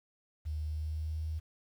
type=tone with pitch glide; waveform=sine; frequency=76.7 to 78.81 Hz; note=D#2 to D#2; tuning=-24 to +23 cents; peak=-33 dBFS; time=0.45-1.4 s; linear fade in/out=20 ms; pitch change=+47 cents; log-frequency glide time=0.61-1.22 s; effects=10-bit